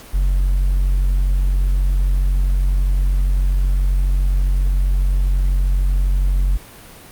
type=tone with hard clipping; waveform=triangle; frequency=46.25 Hz; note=F#1; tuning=in tune; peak=-12 dBFS; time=0.13-6.58 s; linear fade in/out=20 ms; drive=1 dB; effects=pink hiss -40 dBFS RMS until 7.11 s + Opus 48 kbps